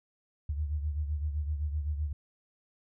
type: beating tone pair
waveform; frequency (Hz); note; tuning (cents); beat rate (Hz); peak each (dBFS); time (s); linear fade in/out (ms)
sine; 74 / 81.8; D2 / E2; +14 / -13; 7.8; -30 / -38; 0.49-2.13; 5
effects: none